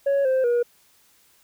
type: tone with pitch steps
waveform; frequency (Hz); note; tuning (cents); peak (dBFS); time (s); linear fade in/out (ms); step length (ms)
sine; 557 / 522 / 479.3; C#5 / C5 / A#4; +8 / -4 / +48; -15; 0.06-0.63; 10; 190
effects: tanh soft clip ceiling -17 dBFS + white hiss -59 dBFS RMS until 1.43 s